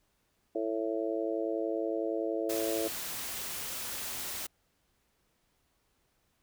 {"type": "harmonic tone", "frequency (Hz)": 110.8, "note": "A2", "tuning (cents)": 13, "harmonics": [3, 4, 5, 6], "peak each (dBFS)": [-34, -35, -36, -37], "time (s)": [0.55, 2.88], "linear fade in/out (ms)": 5}
{"type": "noise", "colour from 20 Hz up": "white", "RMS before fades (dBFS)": -38, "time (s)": [2.49, 4.47], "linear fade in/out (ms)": 10}
{"effects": ["pink hiss -74 dBFS RMS until 6.42 s"]}